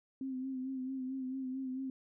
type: tone with vibrato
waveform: sine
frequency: 261.6 Hz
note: C4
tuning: in tune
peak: -36 dBFS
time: 0.21-1.9 s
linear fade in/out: 2 ms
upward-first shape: sine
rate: 4.5 Hz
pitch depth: 40 cents each way
effects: none